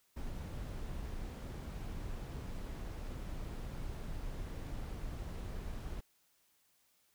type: noise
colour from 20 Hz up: brown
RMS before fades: -42 dBFS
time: 0.16-6.01 s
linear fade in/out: 10 ms
effects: white hiss -73 dBFS RMS until 7.14 s